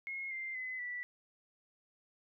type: tone with pitch steps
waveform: sine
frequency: 2160 / 2092 / 2027 / 1963.6 Hz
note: C#7 / C7 / B6 / B6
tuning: -45 / -1 / +45 / -10 cents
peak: -38 dBFS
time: 0.07-1.03 s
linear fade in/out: 0 ms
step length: 240 ms
effects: none